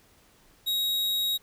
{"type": "tone", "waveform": "45% pulse", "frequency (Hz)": 3798, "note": "A#7", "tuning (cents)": 32, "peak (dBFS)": -25, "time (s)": [0.66, 1.38], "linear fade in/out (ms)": 20, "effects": ["pink hiss -60 dBFS RMS until 1.42 s"]}